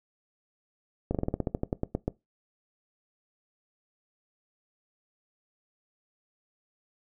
slowing click train, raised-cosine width 2 ms, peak -14 dBFS, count 14, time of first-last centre 1.11-2.08 s, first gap 37 ms, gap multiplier 1.11, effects noise-tail reverb RT60 0.2 s tail -20 dB re dry

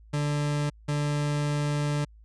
40% pulse tone pair in turn, 146.83 / 146.83 Hz, D3 / D3, 0 / 0 cents, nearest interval unison, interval 0 cents, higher neither, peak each -24 dBFS, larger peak neither, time 0.13-0.7 / 0.88-2.05 s, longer second, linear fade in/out 10 ms, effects added 54 Hz sine -49 dBFS peak until 2.24 s + resampled to 22050 Hz

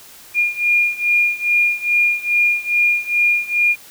sine beating tone pair, 2419 / 2421.4 Hz, D#7 / D#7, -49 / -48 cents, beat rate 2.4 Hz, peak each -16 / -18 dBFS, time 0.34-3.76 s, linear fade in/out 50 ms, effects white hiss -42 dBFS RMS until 3.9 s

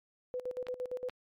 sine tone with tremolo, 501 Hz, B4, 25 cents sharp, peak -33 dBFS, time 0.34-1.09 s, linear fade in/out 0 ms, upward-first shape square, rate 8.7 Hz, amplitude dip 80%
clicks, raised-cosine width 0.3 ms, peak -26 dBFS, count 2, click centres 0.668 / 1.096 s
effects MP3 96 kbps

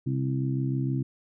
harmonic tone, 66.5 Hz, C2, 29 cents sharp, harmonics 2 / 3 / 4 / 5, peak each -26 / -37 / -32 / -35 dBFS, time 0.06-1.03 s, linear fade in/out 10 ms, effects none

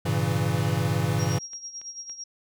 square chord, G diminished seventh, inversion none, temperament equal with one note detuned, 100.41 / 116.54 / 138.59 / 164.81 Hz, G2 / Bb2 / Db3 / Fb3, +42 / 0 / 0 / 0 cents, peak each -29 dBFS, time 0.05-1.39 s, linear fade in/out 10 ms
click train, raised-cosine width 0.2 ms, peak -31 dBFS, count 5, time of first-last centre 0.97-2.097 s, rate 3.55 Hz
sine tone with tremolo, 5620 Hz, F8, 10 cents sharp, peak -33 dBFS, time 1.19-2.24 s, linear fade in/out 5 ms, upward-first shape sine, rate 9 Hz, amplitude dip 70%
effects none

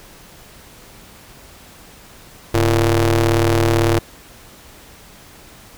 sawtooth ring-modulated tone, 120 Hz, B2, 49 cents flat, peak -6 dBFS, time 2.54-3.99 s, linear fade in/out 5 ms, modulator 221 Hz, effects pink hiss -43 dBFS RMS until 5.77 s

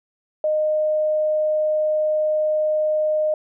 sine tone, 615 Hz, D#5, 20 cents flat, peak -17 dBFS, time 0.44-3.34 s, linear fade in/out 2 ms, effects none

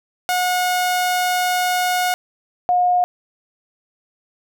sawtooth / sine tone pair in turn, 725 / 717.9 Hz, F#5 / F5, -35 / +48 cents, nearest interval unison, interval 17 cents, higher first, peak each -13 dBFS, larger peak neither, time 0.29-2.14 / 2.69-3.04 s, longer first, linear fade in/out 0 ms, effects none

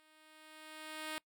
5% pulse tone with level ramp, 311.1 Hz, D#4, in tune, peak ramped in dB -55 to -27 dBFS, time 0-1.18 s, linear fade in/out 0 ms, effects noise-tail reverb RT60 0.1 s tail -24 dB re dry

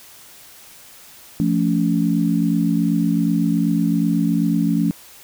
sine tone cluster, 172.2 / 220.2 / 282.8 Hz, F3 / A3 / C#4, -24 / +2 / +35 cents, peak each -19 / -20 / -20 dBFS, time 1.4-4.91 s, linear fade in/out 0 ms, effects white hiss -44 dBFS RMS until 5.23 s

